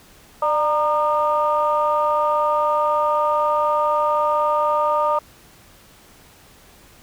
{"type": "tone cluster", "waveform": "sine", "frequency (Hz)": [596, 929, 1214], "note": ["D5", "A#5", "D#6"], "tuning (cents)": [25, -6, -43], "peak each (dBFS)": -20, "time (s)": [0.42, 5.19], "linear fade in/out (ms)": 5, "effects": ["tanh soft clip ceiling -8 dBFS", "pink hiss -49 dBFS RMS until 7.02 s"]}